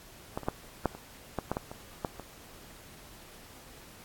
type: clicks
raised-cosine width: 1 ms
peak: -18 / -28 / -13 / -11 / -28 / -16 / -15 / -17 / -27 / -16 / -27 dBFS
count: 11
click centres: 0.375 / 0.433 / 0.485 / 0.857 / 0.95 / 1.387 / 1.516 / 1.569 / 1.715 / 2.048 / 2.197 s
effects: pink hiss -52 dBFS RMS until 4.04 s + AAC 64 kbps